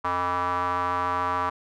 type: tone with band-pass filter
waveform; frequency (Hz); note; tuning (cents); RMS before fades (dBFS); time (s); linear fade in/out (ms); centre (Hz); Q
square; 89.3; F2; +39; -26; 0.04-1.5; 10; 1100; 4.9
effects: none